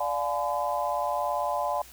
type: chord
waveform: sine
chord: D diminished seventh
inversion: none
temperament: just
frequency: 587.3 / 704.8 / 845.8 / 1014.9 Hz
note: D5 / F5 / Ab5 / Cb6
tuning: 0 / +16 / +31 / +47 cents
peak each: -31 dBFS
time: 0-1.82 s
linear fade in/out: 5 ms
effects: added 60 Hz sine -54 dBFS peak until 1.92 s + white hiss -50 dBFS RMS until 1.92 s